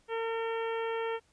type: harmonic tone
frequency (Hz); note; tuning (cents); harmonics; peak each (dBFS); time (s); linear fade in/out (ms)
454.5; A#4; -44; 1 / 2 / 3 / 4 / 5 / 6 / 7; -32 / -38 / -42 / -44 / -46 / -48 / -49; 0.08-1.2; 50
effects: pink hiss -68 dBFS RMS until 1.32 s + resampled to 22050 Hz